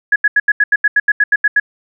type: tone bursts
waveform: sine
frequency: 1679 Hz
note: G#6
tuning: 18 cents sharp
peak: -7 dBFS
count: 13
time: 0.12-1.599 s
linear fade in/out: 5 ms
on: 39 ms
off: 81 ms
effects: none